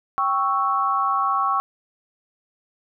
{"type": "chord", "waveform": "sine", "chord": "C# diminished", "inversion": "second", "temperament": "equal", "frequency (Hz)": [784, 1108.7, 1318.5], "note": ["G5", "C#6", "E6"], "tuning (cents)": [0, 0, 0], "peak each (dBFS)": [-26, -20, -25], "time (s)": [0.18, 1.6], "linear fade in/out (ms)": 0, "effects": []}